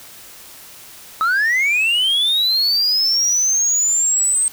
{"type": "linear sweep", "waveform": "sine", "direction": "up", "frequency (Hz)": [1258, 8372], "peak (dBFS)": -11, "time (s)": [1.21, 4.48], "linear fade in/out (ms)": 0, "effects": ["tanh soft clip ceiling -13 dBFS", "white hiss -40 dBFS RMS until 4.52 s"]}